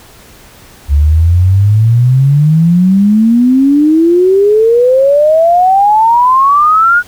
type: exponential sweep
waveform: sine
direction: up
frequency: 69.3 to 1464 Hz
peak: -4 dBFS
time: 0.88-7.03 s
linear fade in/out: 50 ms
effects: pink hiss -38 dBFS RMS until 7.07 s